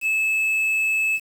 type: tone with quantisation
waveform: triangle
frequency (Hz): 2605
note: E7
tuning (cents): -21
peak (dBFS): -17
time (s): 0.01-1.2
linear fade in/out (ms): 50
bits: 7
effects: none